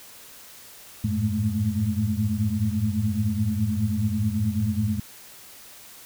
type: tone cluster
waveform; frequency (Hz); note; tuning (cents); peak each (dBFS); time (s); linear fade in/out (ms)
sine; 91.7 / 105.6 / 110.6 / 210.8 / 220.1; F#2 / G#2 / A2 / G#3 / A3; -15 / +29 / +9 / +26 / +1; -29 / -28 / -28 / -26 / -31; 1.04-5; 5
effects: white hiss -46 dBFS RMS until 6.05 s